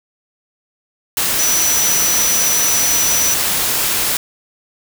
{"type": "tone in noise", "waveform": "sine", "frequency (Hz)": 5920, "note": "F#8", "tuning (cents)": 0, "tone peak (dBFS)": -15, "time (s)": [1.39, 3.34], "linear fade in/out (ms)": 2, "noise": "white", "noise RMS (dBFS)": -17, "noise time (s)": [1.17, 4.17], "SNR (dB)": -1, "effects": []}